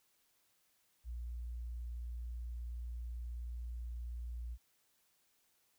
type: tone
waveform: sine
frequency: 59.3 Hz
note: A#1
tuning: 30 cents sharp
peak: -40 dBFS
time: 1.04-4.58 s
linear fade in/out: 50 ms
effects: white hiss -75 dBFS RMS until 5.78 s